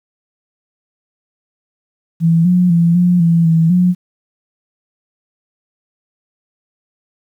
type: tone with pitch steps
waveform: sine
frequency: 165.6 / 179.5 / 169.1 / 177.5 / 167.4 / 163.3 / 179.7 Hz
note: E3 / F3 / E3 / F3 / E3 / E3 / F3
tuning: +8 / +48 / +44 / +28 / +27 / -16 / +50 cents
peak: -8 dBFS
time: 2.2-3.95 s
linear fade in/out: 50 ms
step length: 250 ms
effects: 8-bit